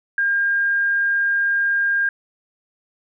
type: tone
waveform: sine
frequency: 1609 Hz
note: G6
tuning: 45 cents sharp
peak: -16 dBFS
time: 0.18-2.09 s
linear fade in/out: 2 ms
effects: none